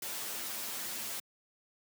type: noise with comb filter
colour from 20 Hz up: white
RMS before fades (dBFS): -39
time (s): 0.02-1.2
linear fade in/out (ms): 5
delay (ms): 9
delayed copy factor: +0.9
effects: high-pass 150 Hz 12 dB/octave